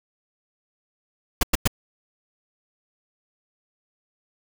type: noise bursts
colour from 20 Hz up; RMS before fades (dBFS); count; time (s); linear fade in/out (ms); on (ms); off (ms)
pink; -17; 3; 1.41-1.676; 5; 22; 100
effects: none